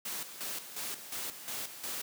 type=noise with tremolo; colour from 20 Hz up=white; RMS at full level=-38 dBFS; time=0.05-2.02 s; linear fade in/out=5 ms; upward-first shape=square; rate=2.8 Hz; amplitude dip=65%; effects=high-pass 150 Hz 12 dB/octave